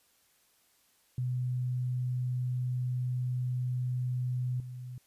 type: tone with level steps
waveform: sine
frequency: 125.4 Hz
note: B2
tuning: 27 cents sharp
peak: -29 / -39 dBFS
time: 1.18-4.98 s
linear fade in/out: 2 ms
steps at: 4.6 s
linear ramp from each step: 2 ms
effects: white hiss -68 dBFS RMS until 5.06 s + resampled to 32000 Hz